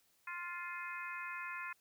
harmonic tone with a mistuned harmonic, 350 Hz, F4, 4 cents sharp, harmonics 3 / 4 / 5 / 6 / 7, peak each -46 / -47 / -47 / -49 / -48 dBFS, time 0.27-1.73 s, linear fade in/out 5 ms, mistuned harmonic 7, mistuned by +42 cents, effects white hiss -73 dBFS RMS until 1.8 s

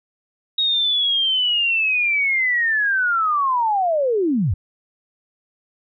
sine linear sweep, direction down, 3780 to 72.6 Hz, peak -16 dBFS, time 0.58-4.54 s, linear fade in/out 5 ms, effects none

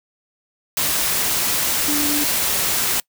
sine tone in noise, 293.8 Hz, D4, 1 cent sharp, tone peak -22 dBFS, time 1.88-2.24 s, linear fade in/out 2 ms, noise white, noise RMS -20 dBFS, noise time 0.77-3 s, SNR -5 dB, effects noise-tail reverb RT60 0.1 s tail -25 dB re dry

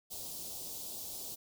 white band-stop noise, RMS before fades -43 dBFS, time 0.1-1.36 s, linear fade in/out 20 ms, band 810 to 3700 Hz, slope 24 dB/octave, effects none

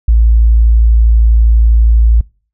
sine tone, 56.2 Hz, A1, 37 cents sharp, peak -4 dBFS, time 0.08-2.21 s, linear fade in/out 5 ms, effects noise-tail reverb RT60 0.4 s tail -25 dB re dry

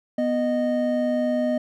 triangle tone pair together, 246.9 / 617.1 Hz, B3 / D#5, 0 / -14 cents, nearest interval octave + major third, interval 1586 cents, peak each -21 dBFS, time 0.18-1.58 s, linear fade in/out 5 ms, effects none

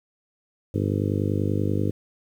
harmonic tone, 50.2 Hz, G1, 42 cents sharp, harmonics 2 / 3 / 4 / 5 / 6 / 7 / 8 / 9 / 10, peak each -25 / -30 / -30 / -32 / -29 / -34 / -33 / -34 / -37 dBFS, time 0.74-1.91 s, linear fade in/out 5 ms, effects 9-bit

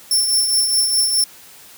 20% pulse tone with tremolo, 5390 Hz, E8, 38 cents sharp, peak -7 dBFS, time 0.11-1.24 s, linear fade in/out 2 ms, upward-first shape triangle, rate 4.8 Hz, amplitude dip 50%, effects white hiss -43 dBFS RMS until 1.77 s + high-pass 60 Hz 12 dB/octave

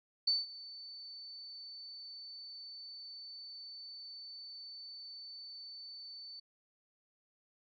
sine tone with ADSR envelope, 4518 Hz, C#8, 32 cents sharp, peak -26 dBFS, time 0.27-6.4 s, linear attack 7 ms, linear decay 180 ms, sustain -20 dB, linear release 7 ms, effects none

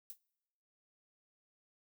violet noise with exponential decay, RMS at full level -42 dBFS, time 0.1-0.19 s, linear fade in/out 0 ms, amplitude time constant 18 ms, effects noise-tail reverb RT60 1.0 s tail -25 dB re dry

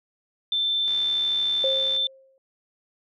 sine tone, 3549 Hz, A7, 14 cents sharp, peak -21 dBFS, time 0.52-2.07 s, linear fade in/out 2 ms
click train, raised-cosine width 0.2 ms, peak -24 dBFS, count 80, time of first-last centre 0.88-1.964 s, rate 72.9 Hz
sine tone with exponential decay, 533 Hz, C5, 32 cents sharp, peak -21 dBFS, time 1.64-2.38 s, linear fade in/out 1 ms, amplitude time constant 160 ms
effects none

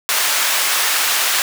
pink high-pass noise, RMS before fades -17 dBFS, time 0.09-1.42 s, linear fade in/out 0 ms, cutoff 1200 Hz, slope 12 dB/octave, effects none

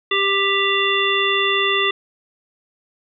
harmonic tone with a mistuned harmonic, 394.7 Hz, G4, 12 cents sharp, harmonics 1 / 3 / 5 / 7 / 9, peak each -22 / -22 / -22 / -22 / -22 dBFS, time 0.11-1.91 s, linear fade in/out 5 ms, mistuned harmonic 9, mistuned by -27 cents, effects none

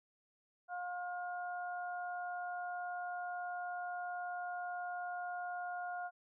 harmonic tone, 356.3 Hz, F4, 35 cents sharp, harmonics 2 / 3 / 4, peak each -40 / -54 / -45 dBFS, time 0.68-6.11 s, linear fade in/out 50 ms, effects none

